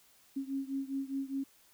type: beating tone pair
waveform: sine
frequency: 270.3 / 275.2 Hz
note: C#4 / C#4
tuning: -44 / -12 cents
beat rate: 4.9 Hz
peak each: -36 / -38 dBFS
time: 0.36-1.44 s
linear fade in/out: 10 ms
effects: white hiss -64 dBFS RMS until 1.73 s